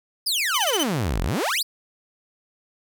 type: exponential two-way sweep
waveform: sawtooth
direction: down then up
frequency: 5230 to 39.03 to 5230 Hz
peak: -18 dBFS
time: 0.26-1.63 s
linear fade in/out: 10 ms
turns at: 1.22 s
type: tone bursts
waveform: sawtooth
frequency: 3038 Hz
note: F#7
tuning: 45 cents sharp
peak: -18 dBFS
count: 5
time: 0.54-0.834 s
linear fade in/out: 5 ms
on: 42 ms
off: 21 ms
effects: none